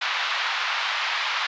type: band-pass noise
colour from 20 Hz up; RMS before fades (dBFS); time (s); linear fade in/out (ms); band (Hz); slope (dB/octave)
pink; -26; 0.01-1.47; 10; 960 to 4100; 24
effects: resampled to 16000 Hz